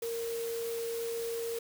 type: tone in noise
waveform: sine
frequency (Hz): 462.5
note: A#4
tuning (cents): -14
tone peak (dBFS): -33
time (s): 0.02-1.59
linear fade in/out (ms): 5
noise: white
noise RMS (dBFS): -44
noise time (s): 0.02-1.59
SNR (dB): +8
effects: none